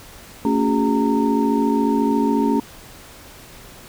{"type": "tone cluster", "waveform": "sine", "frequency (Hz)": [225.1, 279.3, 363.3, 411.1, 920], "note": ["A3", "C#4", "F#4", "G#4", "A#5"], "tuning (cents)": [40, 13, -32, -18, -23], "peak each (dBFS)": [-20, -19, -27, -24, -24], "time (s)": [0.45, 2.6], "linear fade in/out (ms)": 2, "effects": ["pink hiss -42 dBFS RMS until 3.88 s"]}